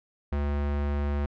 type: tone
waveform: square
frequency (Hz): 72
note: D2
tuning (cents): -34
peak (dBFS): -26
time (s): 0.32-1.26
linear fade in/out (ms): 5
effects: low-pass 2000 Hz 12 dB/octave